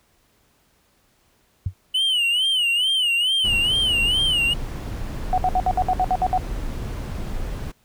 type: tone with exponential decay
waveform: sine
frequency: 93.2 Hz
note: F#2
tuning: 13 cents sharp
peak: -17 dBFS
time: 1.66-1.74 s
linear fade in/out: 5 ms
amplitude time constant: 17 ms
type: tone with vibrato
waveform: triangle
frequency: 2960 Hz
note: F#7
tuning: in tune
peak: -16 dBFS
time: 1.94-4.54 s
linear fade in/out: 10 ms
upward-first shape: sine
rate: 2.3 Hz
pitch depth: 130 cents each way
type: noise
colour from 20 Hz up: brown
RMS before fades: -28 dBFS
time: 3.44-7.72 s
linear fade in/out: 10 ms
type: tone bursts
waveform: sine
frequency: 740 Hz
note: F#5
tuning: in tune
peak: -16 dBFS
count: 10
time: 5.33-6.377 s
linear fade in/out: 0 ms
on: 48 ms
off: 63 ms
effects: pink hiss -62 dBFS RMS until 7.84 s